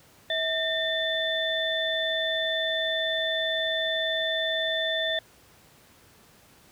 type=tone cluster; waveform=sine; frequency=645 / 1814 / 3522 Hz; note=E5 / A#6 / A7; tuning=-38 / -48 / +1 cents; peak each=-29 / -30 / -28 dBFS; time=0.3-5.19 s; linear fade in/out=2 ms; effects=pink hiss -56 dBFS RMS until 6.71 s + high-pass 60 Hz 12 dB/octave